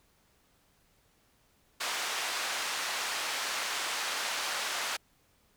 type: band-pass noise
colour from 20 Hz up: pink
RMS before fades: -34 dBFS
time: 1.8-4.97 s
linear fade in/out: 10 ms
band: 930 to 7400 Hz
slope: 12 dB/octave
effects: pink hiss -68 dBFS RMS until 5.56 s